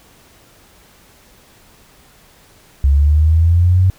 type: linear sweep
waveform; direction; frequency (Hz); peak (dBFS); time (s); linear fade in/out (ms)
sine; up; 67.7 to 94.6; -8; 2.84-3.9; 0
effects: pink hiss -48 dBFS RMS until 3.98 s